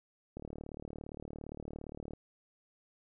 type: click train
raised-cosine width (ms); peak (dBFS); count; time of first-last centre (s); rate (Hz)
2; -30; 67; 0.37-2.135; 37.4
effects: none